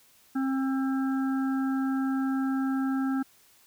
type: harmonic tone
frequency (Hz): 266.8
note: C4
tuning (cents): +34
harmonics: 1 / 3 / 5 / 6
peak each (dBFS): -25 / -39 / -39 / -42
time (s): 0.35-3.23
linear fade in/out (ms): 10
effects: white hiss -60 dBFS RMS until 3.66 s